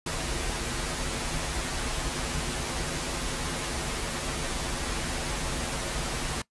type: noise with comb filter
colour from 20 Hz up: pink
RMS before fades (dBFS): -31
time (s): 0.06-6.42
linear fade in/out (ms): 5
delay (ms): 10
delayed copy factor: -0.8
effects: noise-tail reverb RT60 0.1 s tail -20 dB re dry + resampled to 24000 Hz